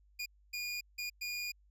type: tone bursts at uneven times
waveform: 25% pulse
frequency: 2434 Hz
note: D#7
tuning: 39 cents flat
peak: -33 dBFS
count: 4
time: 0.19-0.26 / 0.53-0.81 / 0.98-1.1 / 1.21-1.52 s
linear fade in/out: 10 ms
effects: added 50 Hz sine -63 dBFS peak until 1.7 s